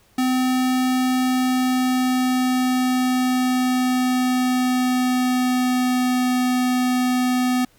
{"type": "tone with pitch glide", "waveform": "square", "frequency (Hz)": [255.6, 251.2], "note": ["C4", "B3"], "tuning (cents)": [-40, 30], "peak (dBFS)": -18, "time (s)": [0.18, 7.65], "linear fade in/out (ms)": 5, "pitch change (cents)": -30, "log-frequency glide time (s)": [0.95, 6.3], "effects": ["pink hiss -57 dBFS RMS until 7.78 s"]}